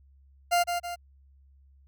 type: tone with echo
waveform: 40% pulse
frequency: 698.5 Hz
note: F5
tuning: in tune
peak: -20 dBFS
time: 0.51-0.64 s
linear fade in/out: 20 ms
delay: 160 ms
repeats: 2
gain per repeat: -6 dB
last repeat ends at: 0.96 s
effects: added 68 Hz sine -55 dBFS peak until 1.87 s